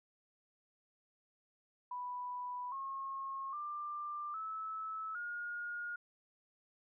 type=tone with pitch steps; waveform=sine; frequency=987.8 / 1083.4 / 1188.3 / 1303.4 / 1429.6 Hz; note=B5 / C#6 / D6 / E6 / F6; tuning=0 / -40 / +20 / -20 / +40 cents; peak=-39 dBFS; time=1.91-5.96 s; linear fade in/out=5 ms; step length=810 ms; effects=none